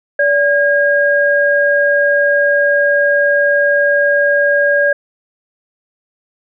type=tone pair together; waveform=sine; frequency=575.6 / 1628 Hz; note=D5 / G#6; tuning=-35 / -35 cents; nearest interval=octave + tritone; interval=1800 cents; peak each=-12 dBFS; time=0.19-4.93 s; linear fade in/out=5 ms; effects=none